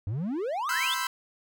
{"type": "exponential sweep", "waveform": "triangle", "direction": "up", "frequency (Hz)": [92.5, 3674], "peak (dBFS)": -26, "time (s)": [0.07, 0.94], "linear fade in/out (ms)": 0}
{"type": "chord", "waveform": "sawtooth", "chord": "C major seventh", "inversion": "third", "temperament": "equal", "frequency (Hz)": [987.8, 1046.5, 1318.5, 1568], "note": ["B5", "C6", "E6", "G6"], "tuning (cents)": [0, 0, 0, 0], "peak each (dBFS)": -30, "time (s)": [0.69, 1.07], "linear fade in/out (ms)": 2}
{"effects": []}